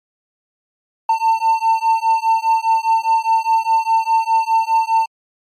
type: beating tone pair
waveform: triangle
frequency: 896 / 900.9 Hz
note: A5 / A5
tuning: +31 / +41 cents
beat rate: 4.9 Hz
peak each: -14 dBFS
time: 1.09-5.06 s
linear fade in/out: 5 ms
effects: MP3 64 kbps